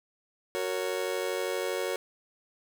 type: chord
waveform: 40% pulse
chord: F# major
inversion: none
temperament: just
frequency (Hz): 370 / 462.5 / 555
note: F#4 / A#4 / C#5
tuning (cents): 0 / -14 / +2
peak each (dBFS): -33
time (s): 0.55-1.96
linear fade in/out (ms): 0
effects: none